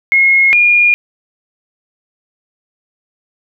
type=tone pair in turn; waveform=sine; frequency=2160 / 2425 Hz; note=C#7 / D#7; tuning=-45 / -45 cents; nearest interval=major second; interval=200 cents; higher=second; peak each=-6 dBFS; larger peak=neither; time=0.12-0.53 / 0.53-0.94 s; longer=neither; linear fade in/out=0 ms; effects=none